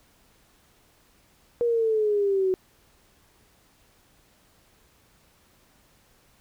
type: exponential sweep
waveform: sine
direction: down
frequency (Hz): 479.8 to 370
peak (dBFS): -20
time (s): 1.61-2.54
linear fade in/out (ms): 0
effects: pink hiss -61 dBFS RMS until 6.4 s